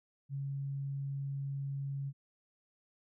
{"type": "tone", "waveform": "sine", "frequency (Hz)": 138.59, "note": "C#3", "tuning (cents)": 0, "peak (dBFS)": -35, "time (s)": [0.29, 2.13], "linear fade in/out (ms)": 50, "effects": []}